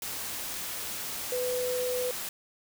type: tone in noise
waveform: sine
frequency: 499.1 Hz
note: B4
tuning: 18 cents sharp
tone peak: -28 dBFS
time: 1.32-2.11 s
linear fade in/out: 2 ms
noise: white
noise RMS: -36 dBFS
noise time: 0.02-2.29 s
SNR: +5 dB
effects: none